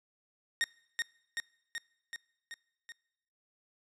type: tone with echo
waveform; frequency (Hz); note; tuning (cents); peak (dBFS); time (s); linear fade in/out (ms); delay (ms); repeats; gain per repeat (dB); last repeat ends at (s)
sawtooth; 1853; A#6; -11; -23; 0.61-0.64; 0; 380; 6; -3; 2.92
effects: noise-tail reverb RT60 0.9 s tail -25 dB re dry + low-pass 9000 Hz 12 dB/octave